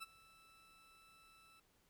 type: tone with ADSR envelope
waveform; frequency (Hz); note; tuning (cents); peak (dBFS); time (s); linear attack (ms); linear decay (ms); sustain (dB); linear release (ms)
20% pulse; 1318.5; E6; 0; -39; 0-1.6; 26; 24; -20; 5
effects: pink hiss -75 dBFS RMS until 1.89 s